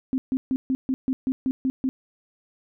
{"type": "tone bursts", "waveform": "sine", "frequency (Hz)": 261.6, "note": "C4", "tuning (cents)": 0, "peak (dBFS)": -20, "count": 10, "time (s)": [0.13, 1.89], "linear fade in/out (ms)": 0, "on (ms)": 50, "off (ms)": 140, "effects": []}